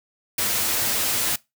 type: noise with comb filter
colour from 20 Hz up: white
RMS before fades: -23 dBFS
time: 0.38-1.36 s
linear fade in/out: 5 ms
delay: 8.8 ms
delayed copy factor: +0.55
effects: noise-tail reverb RT60 0.2 s tail -21 dB re dry